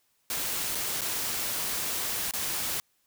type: noise with dropouts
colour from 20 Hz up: white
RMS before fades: -31 dBFS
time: 0.3-2.8 s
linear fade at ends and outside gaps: 1 ms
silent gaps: 0.749-0.753 / 1.01-1.016 / 2.311-2.336 s
effects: white hiss -71 dBFS RMS until 3.06 s